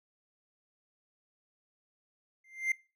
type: tone with exponential growth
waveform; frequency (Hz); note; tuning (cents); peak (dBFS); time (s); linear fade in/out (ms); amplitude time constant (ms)
triangle; 2093; C7; 0; -22; 2.44-2.72; 5; 59
effects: noise-tail reverb RT60 0.3 s tail -20 dB re dry